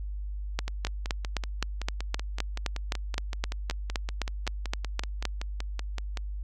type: two click trains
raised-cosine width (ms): 0.2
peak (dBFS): -17 / -11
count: 30 / 19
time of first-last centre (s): 0.68-6.172 / 0.59-5.253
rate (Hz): 5.28 / 3.86
effects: added 50 Hz sine -32 dBFS peak until 6.43 s